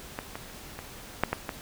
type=clicks; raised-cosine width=0.5 ms; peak=-17 / -20 / -30 / -22 / -7 / -11 / -16 dBFS; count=7; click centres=0.189 / 0.355 / 0.499 / 0.79 / 1.236 / 1.33 / 1.492 s; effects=pink hiss -45 dBFS RMS until 1.61 s